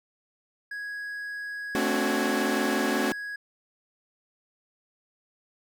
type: tone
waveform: triangle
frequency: 1661.2 Hz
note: G#6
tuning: in tune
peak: -31 dBFS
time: 0.71-3.36 s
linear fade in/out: 5 ms
type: chord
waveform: sawtooth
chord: D dominant seventh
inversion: second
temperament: equal with one note detuned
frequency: 220 / 261.6 / 287.1 / 370 Hz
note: A3 / C4 / D4 / F#4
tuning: 0 / 0 / -39 / 0 cents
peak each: -26 dBFS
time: 1.75-3.12 s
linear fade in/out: 0 ms
effects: none